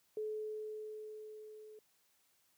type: tone with level ramp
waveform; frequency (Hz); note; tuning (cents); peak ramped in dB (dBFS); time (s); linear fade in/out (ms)
sine; 429.8; A4; -41; -36 to -52; 0.17-1.79; 2
effects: white hiss -74 dBFS RMS until 2.57 s + high-pass 60 Hz 12 dB/octave